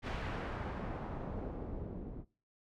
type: noise with low-pass filter sweep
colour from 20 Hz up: pink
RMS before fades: -41 dBFS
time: 0.02-2.25 s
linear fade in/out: 50 ms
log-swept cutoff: 2700 to 290 Hz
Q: 0.83
effects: noise-tail reverb RT60 0.4 s tail -23 dB re dry